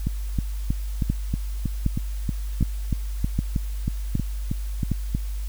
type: two click trains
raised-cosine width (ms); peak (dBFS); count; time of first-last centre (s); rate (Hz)
5; -9 / -11; 6 / 17; 1.1-4.917 / 0.07-5.149; 1.31 / 3.15
effects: added 50 Hz sine -26 dBFS peak until 5.48 s + white hiss -47 dBFS RMS until 5.48 s